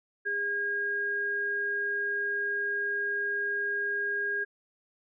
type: tone pair together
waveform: sine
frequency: 407 / 1628 Hz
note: G#4 / G#6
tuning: -35 / -35 cents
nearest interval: 2 octaves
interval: 2400 cents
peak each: -37 / -28 dBFS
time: 0.25-4.45 s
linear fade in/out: 20 ms
effects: none